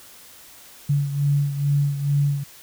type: beating tone pair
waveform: sine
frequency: 142.3 / 144.6 Hz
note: C#3 / D3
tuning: +46 / -27 cents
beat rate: 2.3 Hz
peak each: -19 / -25 dBFS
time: 0.89-2.44 s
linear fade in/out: 10 ms
effects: white hiss -46 dBFS RMS until 2.62 s